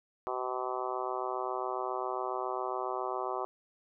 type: harmonic tone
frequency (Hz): 127.3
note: C3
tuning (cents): -47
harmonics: 3 / 4 / 5 / 6 / 7 / 8 / 9 / 10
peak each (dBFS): -38 / -42 / -40 / -39 / -42 / -40 / -40 / -46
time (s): 0.27-3.45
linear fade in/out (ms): 0
effects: none